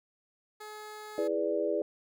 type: tone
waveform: 15% pulse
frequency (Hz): 425.1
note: G#4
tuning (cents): +40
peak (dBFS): -36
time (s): 0.6-1.28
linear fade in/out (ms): 10
type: chord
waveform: sine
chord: E dominant seventh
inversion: none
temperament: equal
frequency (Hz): 329.6 / 415.3 / 493.9 / 587.3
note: E4 / G#4 / B4 / D5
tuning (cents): 0 / 0 / 0 / 0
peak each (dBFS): -34 / -32 / -34 / -32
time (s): 1.18-1.82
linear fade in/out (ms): 2
effects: none